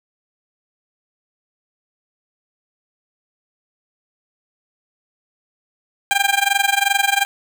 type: tone with amplitude modulation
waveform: 15% pulse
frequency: 797 Hz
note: G5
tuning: 28 cents sharp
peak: -5 dBFS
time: 6.11-7.25 s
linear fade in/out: 0 ms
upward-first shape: sine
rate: 22.7 Hz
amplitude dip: 90%
effects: none